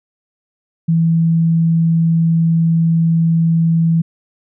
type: tone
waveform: sine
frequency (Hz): 164.81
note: E3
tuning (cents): 0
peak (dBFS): -10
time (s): 0.88-4.02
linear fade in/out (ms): 10
effects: none